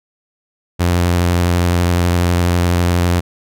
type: tone with vibrato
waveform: sawtooth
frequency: 87.6 Hz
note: F2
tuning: 6 cents sharp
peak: -8 dBFS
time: 0.79-3.21 s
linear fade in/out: 20 ms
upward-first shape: square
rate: 12 Hz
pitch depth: 15 cents each way
effects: none